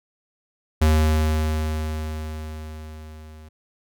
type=tone with level ramp; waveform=square; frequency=77.78 Hz; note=D#2; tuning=in tune; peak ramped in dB=-14 to -42 dBFS; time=0.81-3.49 s; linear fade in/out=10 ms; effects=none